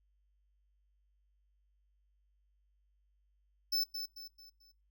square tone with echo, 5270 Hz, E8, 1 cent flat, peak -30 dBFS, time 3.72-3.84 s, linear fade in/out 10 ms, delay 220 ms, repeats 4, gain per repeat -8 dB, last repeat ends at 4.72 s, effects noise-tail reverb RT60 0.3 s tail -23 dB re dry + added 50 Hz sine -70 dBFS peak until 4.9 s

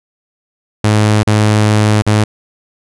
sawtooth tone with dropouts, 106.4 Hz, G#2, 42 cents sharp, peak -4 dBFS, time 0.84-2.24 s, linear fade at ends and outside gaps 5 ms, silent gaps 1.232-1.272 / 2.021-2.065 s, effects resampled to 24000 Hz

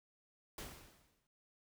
pink noise with exponential decay, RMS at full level -45 dBFS, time 0.58-1.27 s, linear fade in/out 2 ms, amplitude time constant 150 ms, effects none

